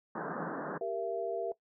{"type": "band-pass noise", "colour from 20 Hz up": "pink", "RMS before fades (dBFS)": -38, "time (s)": [0.15, 0.78], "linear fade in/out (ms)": 5, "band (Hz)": [150, 1700], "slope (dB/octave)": 96}
{"type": "chord", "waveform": "sine", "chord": "E diminished", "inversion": "first", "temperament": "equal with one note detuned", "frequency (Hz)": [392, 466.2, 671.9], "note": ["G4", "Bb4", "E5"], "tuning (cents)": [0, 0, 33], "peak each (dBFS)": [-38, -36, -36], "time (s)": [0.81, 1.52], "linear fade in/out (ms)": 2}
{"effects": ["noise-tail reverb RT60 0.1 s tail -18 dB re dry"]}